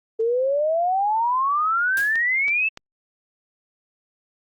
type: exponential sweep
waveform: sine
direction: up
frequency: 440 to 2662 Hz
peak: -18 dBFS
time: 0.19-2.69 s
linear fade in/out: 10 ms
type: noise with exponential decay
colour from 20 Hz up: white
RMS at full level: -31 dBFS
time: 1.97-2.24 s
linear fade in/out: 2 ms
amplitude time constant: 57 ms
type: clicks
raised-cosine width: 0.2 ms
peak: -18 dBFS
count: 3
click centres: 2.156 / 2.482 / 2.774 s
effects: Opus 24 kbps